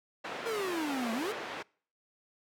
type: band-pass noise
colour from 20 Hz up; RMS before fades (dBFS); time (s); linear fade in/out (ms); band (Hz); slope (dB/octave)
pink; -40; 0.24-1.63; 10; 390 to 2700; 12
type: exponential two-way sweep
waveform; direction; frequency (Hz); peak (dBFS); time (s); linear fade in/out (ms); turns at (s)
square; down then up; 477.9 to 219 to 477.9; -33; 0.45-1.33; 20; 1.13
effects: noise-tail reverb RT60 0.5 s tail -26 dB re dry